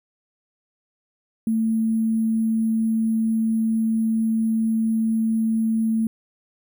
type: tone with sample-and-hold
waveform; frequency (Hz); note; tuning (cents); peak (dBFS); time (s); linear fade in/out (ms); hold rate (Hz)
sine; 222.8; A3; +22; -18; 1.47-6.07; 2; 11025
effects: none